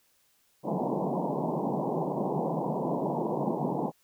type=band-pass noise; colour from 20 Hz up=pink; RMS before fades=-30 dBFS; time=0.63-3.92 s; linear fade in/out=50 ms; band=140 to 1000 Hz; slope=96 dB/octave; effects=white hiss -68 dBFS RMS until 4.03 s